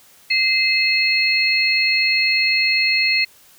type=tone cluster; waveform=sine; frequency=2071 / 2588 / 4300 Hz; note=C7 / E7 / C8; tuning=-18 / -32 / +47 cents; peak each=-19 dBFS; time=0.3-3.25 s; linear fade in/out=10 ms; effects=white hiss -50 dBFS RMS until 3.58 s